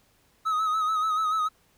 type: tone with vibrato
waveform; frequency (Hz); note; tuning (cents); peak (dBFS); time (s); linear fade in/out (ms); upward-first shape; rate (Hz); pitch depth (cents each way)
triangle; 1274; D#6; +41; -21; 0.45-1.49; 20; sine; 6.9; 50
effects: pink hiss -64 dBFS RMS until 1.77 s